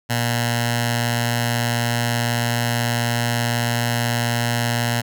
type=tone with notch filter; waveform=10% pulse; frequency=118.4 Hz; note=A#2; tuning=27 cents sharp; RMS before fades=-21 dBFS; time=0.09-5.02 s; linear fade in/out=20 ms; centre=390 Hz; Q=0.53; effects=none